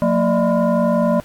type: tone with frequency modulation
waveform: sine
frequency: 181 Hz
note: F#3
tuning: 38 cents flat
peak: -13 dBFS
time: 0.02-1.2 s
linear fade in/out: 0 ms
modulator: 411 Hz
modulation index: 1.6
effects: pink hiss -46 dBFS RMS until 1.24 s + AAC 64 kbps